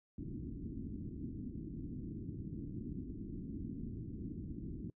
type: low-pass noise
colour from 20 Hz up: white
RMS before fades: -44 dBFS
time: 0.18-4.9 s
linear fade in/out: 2 ms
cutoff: 320 Hz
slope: 48 dB/octave
effects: noise-tail reverb RT60 0.1 s tail -26 dB re dry